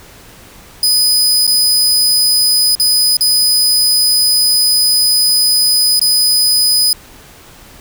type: tone with dropouts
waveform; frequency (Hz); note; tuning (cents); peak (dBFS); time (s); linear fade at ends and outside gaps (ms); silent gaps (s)
sawtooth; 4990; D#8; +4; -6; 0.83-6.93; 2; 1.468-1.476 / 2.752-2.798 / 3.169-3.208 / 5.995-6.014
effects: pink hiss -39 dBFS RMS until 7.8 s